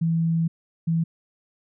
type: tone pair in turn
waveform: sine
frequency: 164.81 / 164.81 Hz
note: E3 / E3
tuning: 0 / 0 cents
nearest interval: unison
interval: 0 cents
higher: neither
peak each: -19 dBFS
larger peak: neither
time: 0.01-0.48 / 0.87-1.04 s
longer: first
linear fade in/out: 10 ms
effects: none